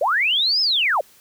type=linear two-way sweep; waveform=sine; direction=up then down; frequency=487.2 to 5274 to 487.2 Hz; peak=-16 dBFS; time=0.01-1.01 s; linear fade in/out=5 ms; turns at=0.61 s; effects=white hiss -52 dBFS RMS until 1.2 s